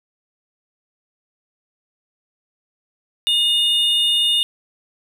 triangle tone pair together, 2871 / 3612 Hz, F7 / A7, +47 / +45 cents, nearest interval major third, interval 398 cents, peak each -16 dBFS, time 3.27-4.43 s, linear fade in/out 0 ms, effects none

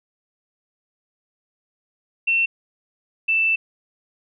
sine tone pair in turn, 2700 / 2655 Hz, E7 / E7, +41 / +12 cents, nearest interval unison, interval 29 cents, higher first, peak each -16 dBFS, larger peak neither, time 2.27-2.46 / 3.28-3.56 s, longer second, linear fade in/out 10 ms, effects none

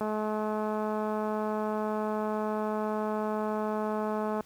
click train, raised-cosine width 1 ms, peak -19 dBFS, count 942, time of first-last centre 0.01-4.407 s, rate 214 Hz, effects pink hiss -58 dBFS RMS until 4.45 s + high-pass 80 Hz 12 dB/octave

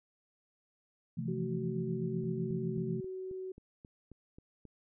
sine chord, F major seventh, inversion second, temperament equal with one note detuned, 130.81 / 164.81 / 172.81 / 220 Hz, C3 / E3 / F3 / A3, 0 / 0 / -18 / 0 cents, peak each -39 dBFS, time 1.17-3.01 s, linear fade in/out 10 ms
sine tone, 374.8 Hz, F#4, 22 cents sharp, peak -38 dBFS, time 1.28-3.52 s, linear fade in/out 5 ms
click train, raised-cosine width 3 ms, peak -38 dBFS, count 10, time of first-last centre 2.24-4.653 s, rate 3.73 Hz
effects none

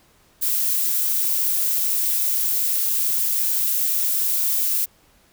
violet noise, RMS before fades -21 dBFS, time 0.41-4.86 s, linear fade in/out 20 ms, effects pink hiss -57 dBFS RMS until 5.32 s

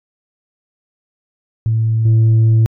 sine tone with level steps, 111.9 Hz, A2, 30 cents sharp, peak -11 / -5 dBFS, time 1.66-2.66 s, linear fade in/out 0 ms, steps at 2.05 s, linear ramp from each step 5 ms, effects tanh soft clip ceiling -7 dBFS

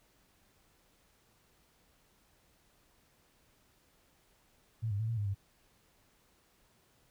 sine tone with pitch steps, 112 / 100.8 / 111.1 / 115.3 / 102.9 / 98.7 Hz, A2 / G2 / A2 / A#2 / G#2 / G2, +31 / +49 / +17 / -19 / -16 / +12 cents, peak -31 dBFS, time 4.82-5.348 s, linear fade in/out 20 ms, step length 88 ms, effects pink hiss -69 dBFS RMS until 7.1 s

